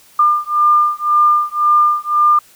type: beating tone pair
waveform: sine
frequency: 1200 / 1201.9 Hz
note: D6 / D6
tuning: +37 / +40 cents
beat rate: 1.9 Hz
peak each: -13 dBFS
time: 0.19-2.39 s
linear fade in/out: 5 ms
effects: white hiss -47 dBFS RMS until 2.55 s